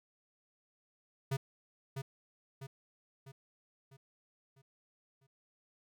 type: tone with echo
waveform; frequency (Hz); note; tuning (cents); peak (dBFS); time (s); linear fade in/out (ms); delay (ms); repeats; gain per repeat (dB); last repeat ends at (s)
square; 135.2; C#3; -43; -32; 1.31-1.37; 10; 650; 6; -6; 5.27
effects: none